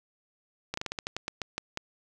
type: slowing click train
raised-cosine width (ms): 0.2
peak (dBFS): -15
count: 12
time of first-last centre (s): 0.74-1.774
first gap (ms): 34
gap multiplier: 1.19
effects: none